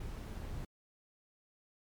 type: noise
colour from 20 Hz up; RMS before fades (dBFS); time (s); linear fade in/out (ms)
brown; -42; 0-0.65; 5
effects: MP3 96 kbps